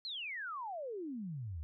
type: exponential sweep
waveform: sine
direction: down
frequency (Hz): 4300 to 71.4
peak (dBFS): -39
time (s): 0.05-1.63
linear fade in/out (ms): 0
effects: none